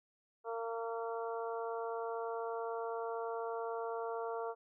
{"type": "harmonic tone", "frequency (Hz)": 229, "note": "A#3", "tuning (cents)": -31, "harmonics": [2, 3, 4, 5, 6], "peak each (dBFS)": [-39, -43, -45, -47, -49], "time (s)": [0.44, 4.55], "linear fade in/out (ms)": 50, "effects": []}